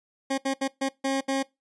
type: tone bursts at uneven times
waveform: 20% pulse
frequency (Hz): 270.3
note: C#4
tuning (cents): -44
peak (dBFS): -19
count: 6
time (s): 0.3-0.38 / 0.45-0.54 / 0.61-0.68 / 0.81-0.89 / 1.04-1.21 / 1.28-1.43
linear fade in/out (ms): 10
effects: noise-tail reverb RT60 0.2 s tail -22 dB re dry + resampled to 22050 Hz